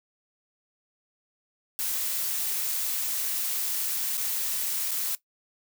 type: noise with dropouts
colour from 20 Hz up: blue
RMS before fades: -29 dBFS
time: 1.79-5.15 s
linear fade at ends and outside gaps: 0 ms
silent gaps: 4.171-4.177 / 4.91-4.915 s
effects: noise-tail reverb RT60 0.1 s tail -17 dB re dry